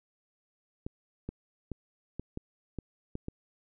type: clicks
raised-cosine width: 3 ms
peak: -23 dBFS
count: 8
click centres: 0.865 / 1.29 / 1.717 / 2.196 / 2.374 / 2.787 / 3.154 / 3.284 s
effects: none